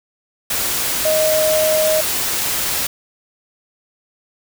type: tone in noise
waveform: sine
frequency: 624 Hz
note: D#5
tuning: 5 cents sharp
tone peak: -14 dBFS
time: 1.05-2.01 s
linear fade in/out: 5 ms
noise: white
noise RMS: -20 dBFS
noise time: 0.5-2.87 s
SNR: +3 dB
effects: none